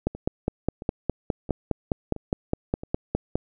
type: two click trains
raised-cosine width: 2 ms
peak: -22 / -9 dBFS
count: 5 / 17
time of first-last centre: 0.15-2.835 / 0.07-3.355 s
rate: 1.49 / 4.87 Hz
effects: none